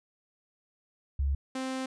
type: tone pair in turn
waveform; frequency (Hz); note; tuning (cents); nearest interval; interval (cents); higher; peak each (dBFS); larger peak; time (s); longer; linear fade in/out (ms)
sine / sawtooth; 69.3 / 261.6; C#2 / C4; 0 / 0; octave + major seventh; 2300; second; -25 / -28; first; 1.19-1.35 / 1.55-1.86; second; 5
effects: resampled to 22050 Hz